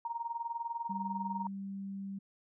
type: tone with tremolo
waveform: sine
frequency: 932.3 Hz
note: A#5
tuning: in tune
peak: -32 dBFS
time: 0.05-1.47 s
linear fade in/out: 2 ms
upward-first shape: sine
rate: 20 Hz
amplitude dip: 80%
type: tone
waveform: sine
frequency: 196 Hz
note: G3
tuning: in tune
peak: -38 dBFS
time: 0.89-2.19 s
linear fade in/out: 10 ms
effects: none